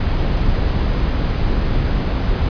brown noise, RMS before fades -17 dBFS, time 0-2.49 s, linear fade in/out 5 ms, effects resampled to 11025 Hz

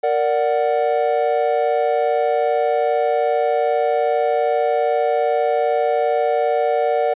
triangle chord, Bb augmented, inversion none, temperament equal with one note detuned, 464.8 / 587.3 / 740 Hz, Bb4 / D5 / F#5, -5 / 0 / 0 cents, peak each -18 dBFS, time 0.03-7.14 s, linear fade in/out 10 ms, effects resampled to 8000 Hz

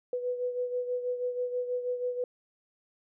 sine beating tone pair, 493.9 / 500.1 Hz, B4 / B4, 0 / +22 cents, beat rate 6.2 Hz, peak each -30 / -37 dBFS, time 0.13-2.24 s, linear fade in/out 2 ms, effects none

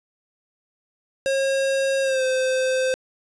square tone with pitch glide, 541 to 518.4 Hz, C#5 to C5, -42 to -16 cents, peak -20 dBFS, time 1.26-2.94 s, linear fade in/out 0 ms, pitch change -74 cents, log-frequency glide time 2.02-2.24 s, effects resampled to 22050 Hz + 8-bit

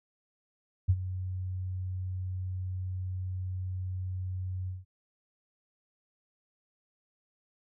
sine tone with ADSR envelope, 92.5 Hz, F#2, in tune, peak -18 dBFS, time 0.88-4.85 s, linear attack 19 ms, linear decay 51 ms, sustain -14 dB, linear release 170 ms, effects none

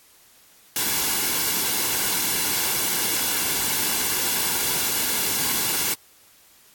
white noise with comb filter, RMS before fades -23 dBFS, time 0.76-5.94 s, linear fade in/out 2 ms, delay 1.6 ms, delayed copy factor -0.5, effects white hiss -54 dBFS RMS until 6.74 s + AAC 64 kbps

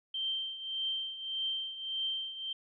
sine tone with tremolo, 3136 Hz, G7, in tune, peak -30 dBFS, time 0.14-2.53 s, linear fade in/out 5 ms, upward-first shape triangle, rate 1.7 Hz, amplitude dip 75%, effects none

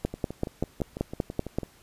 two click trains, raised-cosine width 2 ms, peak -12 / -21 dBFS, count 9 / 10, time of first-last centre 0.05-1.586 / 0.14-1.633 s, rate 5.21 / 6.03 Hz, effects pink hiss -57 dBFS RMS until 1.82 s + resampled to 32000 Hz

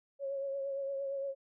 sine tone with vibrato, 550 Hz, C#5, 14 cents flat, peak -34 dBFS, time 0.19-1.35 s, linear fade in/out 50 ms, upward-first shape triangle, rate 8.7 Hz, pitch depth 35 cents each way, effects none

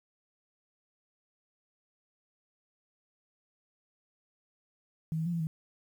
sine tone with pitch steps, 159.8 / 161 / 173.6 / 167.7 / 159.2 Hz, D#3 / E3 / F3 / E3 / D#3, +47 / -41 / -10 / +30 / +40 cents, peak -29 dBFS, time 5.12-5.47 s, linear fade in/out 0 ms, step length 70 ms, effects 10-bit

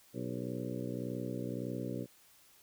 harmonic tone with a mistuned harmonic, 61.74 Hz, B1, in tune, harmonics 2 / 3 / 4 / 5 / 6 / 7 / 8 / 9, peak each -42 / -43 / -42 / -43 / -47 / -48 / -46 / -48 dBFS, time 0.13-2.07 s, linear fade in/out 50 ms, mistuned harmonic 7, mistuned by -72 cents, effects white hiss -63 dBFS RMS until 2.62 s

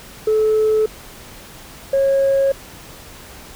sine tone pair in turn, 433.4 / 546 Hz, A4 / C#5, -26 / -26 cents, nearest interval major third, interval 400 cents, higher second, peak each -11 dBFS, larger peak neither, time 0.27-0.86 / 1.93-2.52 s, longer neither, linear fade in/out 5 ms, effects tanh soft clip ceiling -10 dBFS + pink hiss -39 dBFS RMS until 3.55 s

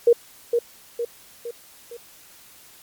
sine tone with echo, 472.4 Hz, A#4, 23 cents sharp, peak -10 dBFS, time 0.07-0.13 s, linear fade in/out 5 ms, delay 460 ms, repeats 4, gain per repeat -6 dB, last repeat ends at 1.97 s, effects white hiss -49 dBFS RMS until 2.82 s + MP3 96 kbps

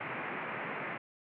white band-pass noise, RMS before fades -39 dBFS, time 0-0.98 s, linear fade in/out 10 ms, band 120 to 2400 Hz, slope 48 dB/octave, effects none

